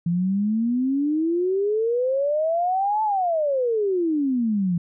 sine exponential two-way sweep, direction up then down, 167.5 to 880 to 167.5 Hz, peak -19 dBFS, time 0.06-4.78 s, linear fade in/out 5 ms, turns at 3.03 s, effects none

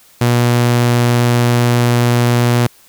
sawtooth tone, 120.5 Hz, B2, 42 cents flat, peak -6 dBFS, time 0.21-2.67 s, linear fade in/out 5 ms, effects white hiss -47 dBFS RMS until 2.88 s

